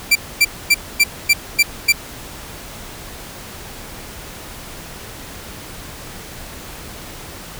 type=tone bursts; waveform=sawtooth; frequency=2349 Hz; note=D7; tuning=in tune; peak=-5 dBFS; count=7; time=0.11-1.925 s; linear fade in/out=10 ms; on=45 ms; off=250 ms; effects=pink hiss -34 dBFS RMS until 7.59 s